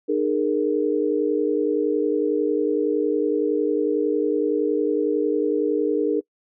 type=chord; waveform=sine; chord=D# suspended fourth; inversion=none; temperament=equal with one note detuned; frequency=303.7 / 415.3 / 466.2 Hz; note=D#4 / G#4 / A#4; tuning=-42 / 0 / 0 cents; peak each=-23 dBFS; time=0.08-6.21 s; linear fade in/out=20 ms; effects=noise-tail reverb RT60 0.1 s tail -25 dB re dry